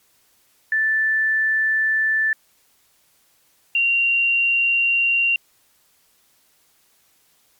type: tone pair in turn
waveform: sine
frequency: 1760 / 2762 Hz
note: A6 / F7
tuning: 0 / -20 cents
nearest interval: minor sixth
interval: 780 cents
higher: second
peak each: -16 / -15 dBFS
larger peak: second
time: 0.72-2.33 / 3.75-5.36 s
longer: neither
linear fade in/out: 2 ms
effects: white hiss -60 dBFS RMS until 7.59 s + MP3 96 kbps